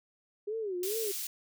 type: tone with vibrato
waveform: sine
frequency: 400 Hz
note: G4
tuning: 35 cents sharp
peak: -32 dBFS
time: 0.47-1.12 s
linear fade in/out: 10 ms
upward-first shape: sine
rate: 2.4 Hz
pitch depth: 210 cents each way
type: high-pass noise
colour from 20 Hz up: white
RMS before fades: -37 dBFS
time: 0.83-1.27 s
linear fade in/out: 2 ms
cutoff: 3500 Hz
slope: 12 dB/octave
effects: none